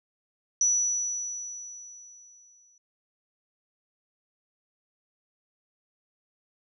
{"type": "tone with exponential decay", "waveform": "sine", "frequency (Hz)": 5910, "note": "F#8", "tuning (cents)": -3, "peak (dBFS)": -19, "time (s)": [0.61, 2.78], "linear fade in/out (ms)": 2, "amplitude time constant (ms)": 470, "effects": []}